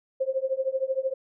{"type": "tone with tremolo", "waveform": "sine", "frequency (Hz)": 529, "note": "C5", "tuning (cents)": 19, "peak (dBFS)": -20, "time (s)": [0.2, 1.14], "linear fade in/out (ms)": 10, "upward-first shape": "triangle", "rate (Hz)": 13, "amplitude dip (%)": 100, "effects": []}